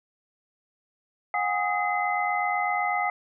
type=tone cluster; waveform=sine; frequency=725 / 813 / 1254 / 2049 Hz; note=F#5 / G#5 / D#6 / C7; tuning=-35 / -37 / +13 / -37 cents; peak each=-28 / -28 / -31 / -29 dBFS; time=1.34-3.1 s; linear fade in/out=2 ms; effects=none